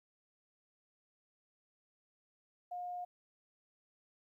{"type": "tone", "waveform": "sine", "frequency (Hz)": 714, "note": "F5", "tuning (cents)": 38, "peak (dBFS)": -39, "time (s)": [2.71, 3.05], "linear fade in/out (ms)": 10, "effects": ["13-bit"]}